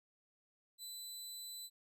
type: tone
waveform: 20% pulse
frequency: 4000 Hz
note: B7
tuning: 21 cents sharp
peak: -40 dBFS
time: 0.78-1.7 s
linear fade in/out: 50 ms
effects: none